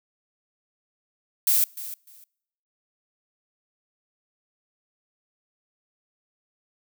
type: noise with echo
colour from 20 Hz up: violet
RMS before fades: -20 dBFS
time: 1.47-1.64 s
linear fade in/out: 2 ms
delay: 300 ms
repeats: 2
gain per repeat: -15 dB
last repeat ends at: 2.24 s
effects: noise-tail reverb RT60 0.8 s tail -26 dB re dry